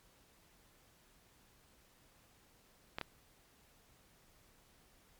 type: clicks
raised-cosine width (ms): 0.3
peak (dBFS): -22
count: 2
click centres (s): 2.985 / 3.013
effects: pink hiss -67 dBFS RMS until 5.19 s + MP3 96 kbps